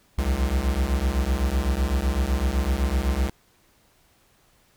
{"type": "beating tone pair", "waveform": "square", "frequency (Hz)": [61.3, 69.2], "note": ["B1", "C#2"], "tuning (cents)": [-12, -2], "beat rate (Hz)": 7.9, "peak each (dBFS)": [-25, -24], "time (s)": [0.18, 3.3], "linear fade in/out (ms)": 5, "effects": ["pink hiss -61 dBFS RMS until 4.76 s"]}